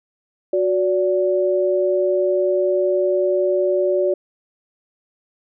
sine tone pair together, 367.3 / 578 Hz, F#4 / D5, -13 / -28 cents, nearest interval minor sixth, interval 785 cents, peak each -18 dBFS, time 0.53-4.14 s, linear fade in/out 5 ms, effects none

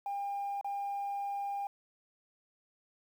sine tone with dropouts, 802 Hz, G5, 39 cents sharp, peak -32 dBFS, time 0.06-1.67 s, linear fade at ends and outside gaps 2 ms, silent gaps 0.612-0.645 s, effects tanh soft clip ceiling -31 dBFS + 10-bit

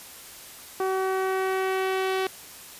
sawtooth tone with low-pass filter sweep, 379.3 Hz, F#4, 43 cents sharp, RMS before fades -26 dBFS, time 0.8-2.27 s, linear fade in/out 2 ms, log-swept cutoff 1200 to 3700 Hz, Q 1.2, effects white hiss -44 dBFS RMS until 2.79 s + resampled to 32000 Hz

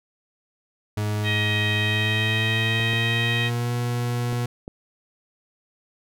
40% pulse tone with pitch glide, 105.2 to 120.84 Hz, G#2 to B2, +23 to -37 cents, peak -22 dBFS, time 0.97-4.46 s, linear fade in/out 5 ms, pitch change +240 cents, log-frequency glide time 1.76-3.72 s
harmonic tone, 630 Hz, D#5, 21 cents sharp, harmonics 3 / 4 / 5 / 6, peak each -26 / -28 / -30 / -32 dBFS, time 1.23-3.51 s, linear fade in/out 50 ms
clicks, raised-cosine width 2 ms, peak -21 dBFS, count 4, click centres 2.799 / 2.933 / 4.328 / 4.679 s
effects none

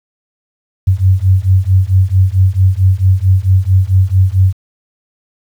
sine beating tone pair, 92.2 / 96.7 Hz, F#2 / G2, -6 / -23 cents, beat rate 4.5 Hz, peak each -10 dBFS, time 0.87-4.53 s, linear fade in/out 10 ms, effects 7-bit

